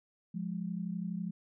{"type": "tone pair together", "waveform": "sine", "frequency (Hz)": [175.58, 207.7], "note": ["F3", "G#3"], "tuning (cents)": [10, 0], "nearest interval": "minor third", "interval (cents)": 290, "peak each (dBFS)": [-36, -38], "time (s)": [0.34, 1.31], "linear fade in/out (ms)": 10, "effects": []}